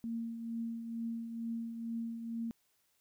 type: tone with tremolo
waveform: sine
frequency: 230 Hz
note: A#3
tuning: 23 cents flat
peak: -34 dBFS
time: 0.04-2.51 s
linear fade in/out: 0 ms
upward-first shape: triangle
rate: 2.2 Hz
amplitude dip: 55%
effects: white hiss -75 dBFS RMS until 3 s